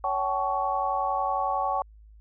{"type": "tone cluster", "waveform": "sine", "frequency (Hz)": [560, 767, 858, 1118], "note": ["C#5", "G5", "A5", "C#6"], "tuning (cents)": [18, -38, -44, 14], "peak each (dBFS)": [-33, -28, -30, -29], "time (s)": [0.04, 1.82], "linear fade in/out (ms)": 2, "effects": ["added 53 Hz sine -48 dBFS peak until 2.2 s"]}